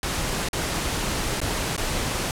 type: noise with dropouts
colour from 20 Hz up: pink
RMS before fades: -26 dBFS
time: 0.03-2.31 s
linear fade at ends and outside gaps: 1 ms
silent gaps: 0.487-0.531 / 1.403-1.415 / 1.765-1.778 s
effects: low-pass 11000 Hz 12 dB/octave